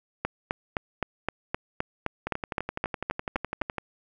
two click trains, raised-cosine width 0.5 ms, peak -15 / -11 dBFS, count 19 / 14, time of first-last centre 2.27-3.783 / 0.25-3.618 s, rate 11.9 / 3.86 Hz, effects none

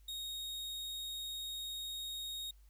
40% pulse tone, 3739 Hz, A#7, 4 cents sharp, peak -39 dBFS, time 0.08-2.51 s, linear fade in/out 5 ms, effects added 50 Hz sine -58 dBFS peak until 2.69 s + white hiss -74 dBFS RMS until 2.69 s

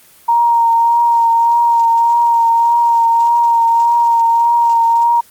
sine tone with vibrato, 932 Hz, A#5, 1 cent flat, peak -8 dBFS, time 0.28-5.21 s, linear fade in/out 10 ms, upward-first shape triangle, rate 1.7 Hz, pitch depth 23 cents each way, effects white hiss -45 dBFS RMS until 5.3 s + Opus 24 kbps

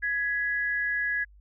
sine tone pair together, 1671.3 / 1975.5 Hz, G#6 / B6, +10 / 0 cents, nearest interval minor third, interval 290 cents, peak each -26 / -32 dBFS, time 0.02-1.25 s, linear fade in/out 20 ms, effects added 50 Hz sine -51 dBFS peak until 1.4 s

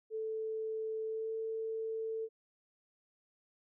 sine tone with pitch glide, 440 to 445.1 Hz, A4 to A4, 0 to +20 cents, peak -35 dBFS, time 0.1-2.29 s, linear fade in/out 50 ms, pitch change +20 cents, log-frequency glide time 1.05-1.34 s, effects none

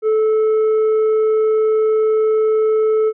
sine tone with tanh clipping, 435.6 Hz, A4, 17 cents flat, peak -13 dBFS, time 0.02-3.13 s, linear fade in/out 50 ms, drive 4 dB, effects none

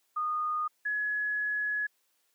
sine tone pair in turn, 1229 / 1690.4 Hz, D#6 / G#6, -22 / +30 cents, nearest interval tritone, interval 552 cents, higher second, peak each -28 / -28 dBFS, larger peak neither, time 0.16-0.68 / 0.85-1.87 s, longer second, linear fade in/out 10 ms, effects white hiss -73 dBFS RMS until 2.34 s + high-pass 300 Hz 12 dB/octave

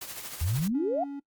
white noise with tremolo, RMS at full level -37 dBFS, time 0.01-0.68 s, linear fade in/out 5 ms, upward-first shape triangle, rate 13 Hz, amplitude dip 60%
sine exponential sweep, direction up, 75.2 to 767 Hz, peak -25 dBFS, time 0.41-1.04 s, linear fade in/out 5 ms
triangle tone, 281.2 Hz, C#4, 25 cents sharp, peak -32 dBFS, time 0.74-1.2 s, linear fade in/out 10 ms
effects noise-tail reverb RT60 0.1 s tail -21 dB re dry + Opus 48 kbps

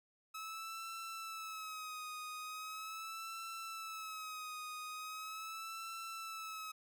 sawtooth tone with vibrato, 1289 Hz, E6, 39 cents flat, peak -40 dBFS, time 0.34-6.72 s, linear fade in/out 10 ms, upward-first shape sine, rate 0.4 Hz, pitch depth 62 cents each way, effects none

